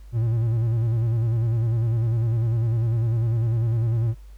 triangle tone with vibrato, 114.6 Hz, A#2, 29 cents flat, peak -17 dBFS, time 0.12-4.15 s, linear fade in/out 50 ms, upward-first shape square, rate 10 Hz, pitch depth 55 cents each way, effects added 50 Hz sine -40 dBFS peak until 4.37 s + pink hiss -61 dBFS RMS until 4.37 s

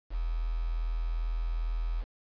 sine tone with quantisation, 41.2 Hz, E1, in tune, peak -28 dBFS, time 0.1-2.05 s, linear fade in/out 50 ms, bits 8, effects resampled to 11025 Hz

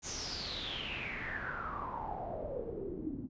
pink noise with low-pass filter sweep, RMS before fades -40 dBFS, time 0.02-3.29 s, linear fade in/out 50 ms, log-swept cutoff 6700 to 250 Hz, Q 8.3, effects resampled to 16000 Hz

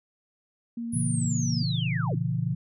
sine tone with vibrato, 233.1 Hz, A#3, in tune, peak -30 dBFS, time 0.77-1.63 s, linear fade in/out 5 ms, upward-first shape triangle, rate 7.3 Hz, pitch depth 10 cents each way
sine linear sweep, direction down, 10548 to 98 Hz, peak -32 dBFS, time 0.92-2.17 s, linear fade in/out 20 ms
sine chord, A# diminished, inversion none, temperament just, 116.54 / 139.85 / 167.82 Hz, A#2 / C#3 / E3, 0 / +16 / +31 cents, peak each -29 dBFS, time 0.93-2.55 s, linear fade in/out 10 ms
effects none

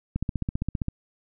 click train, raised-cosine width 5 ms, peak -14 dBFS, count 12, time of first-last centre 0.16-0.884 s, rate 15.2 Hz, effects none

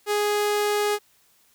sawtooth tone, 415.3 Hz, G#4, in tune, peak -17 dBFS, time 0.06-0.99 s, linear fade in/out 50 ms, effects white hiss -61 dBFS RMS until 1.54 s

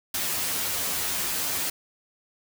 white noise with comb filter, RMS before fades -28 dBFS, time 0.14-1.7 s, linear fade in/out 5 ms, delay 11 ms, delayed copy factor +1, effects none

